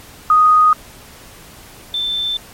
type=tone pair in turn; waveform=sine; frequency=1244 / 3546 Hz; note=D#6 / A7; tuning=-1 / +13 cents; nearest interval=octave + tritone; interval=1814 cents; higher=second; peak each=-7 / -17 dBFS; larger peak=first; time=0.3-0.73 / 1.94-2.37 s; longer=neither; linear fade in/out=2 ms; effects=pink hiss -40 dBFS RMS until 2.53 s + MP3 64 kbps